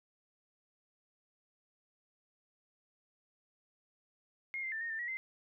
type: tone with pitch steps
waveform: sine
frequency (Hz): 2142 / 2088 / 1780 / 1849 / 1788 / 1916 / 2072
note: C7 / C7 / A6 / A#6 / A6 / A#6 / C7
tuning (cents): +40 / -4 / +20 / -15 / +27 / +47 / -17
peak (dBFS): -36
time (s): 4.54-5.17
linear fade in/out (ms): 0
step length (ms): 90
effects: none